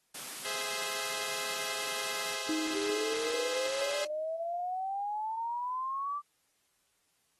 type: high-pass noise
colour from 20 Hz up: white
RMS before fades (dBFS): -42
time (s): 0.14-2.36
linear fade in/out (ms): 10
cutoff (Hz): 130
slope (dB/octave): 48
type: chord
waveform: 5% pulse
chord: Ab augmented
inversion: none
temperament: equal with one note detuned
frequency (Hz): 415.3 / 521.7 / 659.3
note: Ab4 / C5 / E5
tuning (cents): 0 / -5 / 0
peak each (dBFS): -29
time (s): 0.45-4.05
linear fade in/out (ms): 2
type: tone with exponential decay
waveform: sine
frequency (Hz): 314.2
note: D#4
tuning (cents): +17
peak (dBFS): -29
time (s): 2.49-4.24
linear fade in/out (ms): 2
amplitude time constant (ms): 380
type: exponential sweep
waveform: sine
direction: up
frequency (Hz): 392 to 1180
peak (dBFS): -32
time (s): 2.72-6.22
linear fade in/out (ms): 50
effects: white hiss -74 dBFS RMS until 7.39 s + AAC 32 kbps